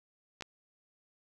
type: clicks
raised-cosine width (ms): 0.2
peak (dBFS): -24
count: 2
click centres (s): 0.409 / 0.423
effects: none